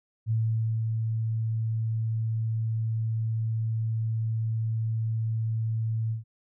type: tone with ADSR envelope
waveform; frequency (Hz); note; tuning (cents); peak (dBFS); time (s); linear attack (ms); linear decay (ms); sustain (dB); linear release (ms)
sine; 111.9; A2; +30; -22; 0.26-6.24; 47; 520; -3; 130
effects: none